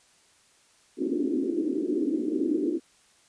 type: band-pass noise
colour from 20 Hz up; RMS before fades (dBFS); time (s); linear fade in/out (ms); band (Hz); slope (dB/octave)
white; -27; 0.97-2.8; 50; 260 to 360; 48
effects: white hiss -61 dBFS RMS until 3.28 s + resampled to 22050 Hz